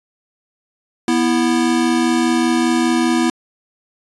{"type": "tone pair together", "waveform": "square", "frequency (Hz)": [244.6, 329.6], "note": ["B3", "E4"], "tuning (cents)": [-16, 0], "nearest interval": "perfect fourth", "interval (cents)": 516, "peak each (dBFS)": [-17, -17], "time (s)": [1.08, 3.3], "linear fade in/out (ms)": 2, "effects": ["resampled to 24000 Hz"]}